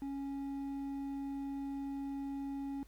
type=tone with hard clipping; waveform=sine; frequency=276.7 Hz; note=C#4; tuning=3 cents flat; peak=-39 dBFS; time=0.02-2.83 s; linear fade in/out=0 ms; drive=5 dB; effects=added 50 Hz sine -57 dBFS peak until 2.87 s + pink hiss -68 dBFS RMS until 2.87 s